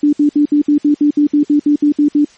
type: tone bursts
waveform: sine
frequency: 293.6 Hz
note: D4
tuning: in tune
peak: -7 dBFS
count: 14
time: 0.03-2.248 s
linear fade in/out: 5 ms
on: 99 ms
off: 64 ms
effects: white hiss -46 dBFS RMS until 2.37 s + MP3 32 kbps

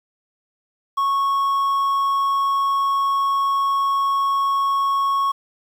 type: tone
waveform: triangle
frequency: 1103 Hz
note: C#6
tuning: 9 cents flat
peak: -15 dBFS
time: 0.97-5.32 s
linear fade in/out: 10 ms
effects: 8-bit

